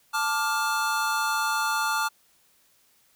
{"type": "chord", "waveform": "square", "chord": "D minor", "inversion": "second", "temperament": "just", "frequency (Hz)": [881, 1174.7, 1409.6], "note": ["A5", "D6", "F6"], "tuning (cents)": [2, 0, 16], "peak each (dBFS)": [-29, -30, -28], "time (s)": [0.13, 2.09], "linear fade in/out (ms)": 20, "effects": ["white hiss -63 dBFS RMS until 3.15 s"]}